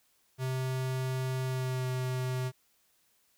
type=tone with pitch glide; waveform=square; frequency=130 to 128.14 Hz; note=C3 to C3; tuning=-11 to -36 cents; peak=-31 dBFS; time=0.38-2.52 s; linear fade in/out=50 ms; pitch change=-25 cents; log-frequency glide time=1.45-1.85 s; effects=white hiss -70 dBFS RMS until 3.37 s